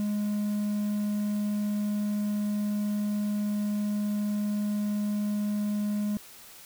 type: tone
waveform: triangle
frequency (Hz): 207.7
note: G#3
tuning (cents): 0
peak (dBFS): -24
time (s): 0-6.17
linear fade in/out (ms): 0
effects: white hiss -49 dBFS RMS until 6.65 s